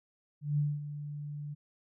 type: tone with ADSR envelope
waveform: sine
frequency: 146.83 Hz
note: D3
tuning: in tune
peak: -25 dBFS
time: 0.41-1.55 s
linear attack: 170 ms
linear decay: 220 ms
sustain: -12 dB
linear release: 20 ms
effects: none